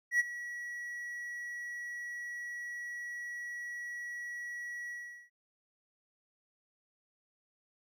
triangle tone with ADSR envelope, 1928 Hz, B6, 42 cents flat, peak -21 dBFS, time 0.11-5.3 s, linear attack 86 ms, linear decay 24 ms, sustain -16 dB, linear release 400 ms, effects none

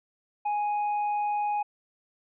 sine tone with tanh clipping, 830.6 Hz, G#5, in tune, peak -26 dBFS, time 0.45-1.63 s, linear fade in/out 10 ms, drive 4 dB, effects resampled to 8000 Hz

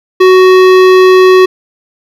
sine tone with hard clipping, 372 Hz, F#4, 9 cents sharp, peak -3 dBFS, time 0.2-1.46 s, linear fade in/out 10 ms, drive 17 dB, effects none

